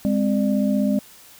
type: tone cluster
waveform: sine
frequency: 205.1 / 261 / 595 Hz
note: G#3 / C4 / D5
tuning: -21 / -4 / +22 cents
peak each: -19 / -22 / -27 dBFS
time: 0.05-0.99 s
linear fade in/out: 0 ms
effects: white hiss -47 dBFS RMS until 1.39 s